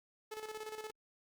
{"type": "tone with tremolo", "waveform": "sawtooth", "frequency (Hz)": 432.6, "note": "A4", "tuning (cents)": -29, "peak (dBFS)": -37, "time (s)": [0.31, 0.91], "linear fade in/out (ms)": 10, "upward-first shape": "square", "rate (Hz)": 17, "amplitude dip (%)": 60, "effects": ["Opus 48 kbps"]}